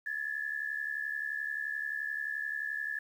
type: tone pair together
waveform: sine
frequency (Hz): 1688.5 / 1760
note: G#6 / A6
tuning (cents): +28 / 0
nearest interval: minor second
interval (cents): 72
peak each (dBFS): -36 / -36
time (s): 0.06-2.99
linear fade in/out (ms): 5
effects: 10-bit